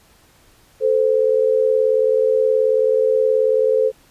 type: tone pair together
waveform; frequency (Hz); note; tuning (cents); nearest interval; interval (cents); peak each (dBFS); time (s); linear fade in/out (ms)
sine; 440 / 518.7; A4 / C5; 0 / -15; minor third; 285; -16; 0.8-3.92; 50
effects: pink hiss -53 dBFS RMS until 4.1 s + resampled to 32000 Hz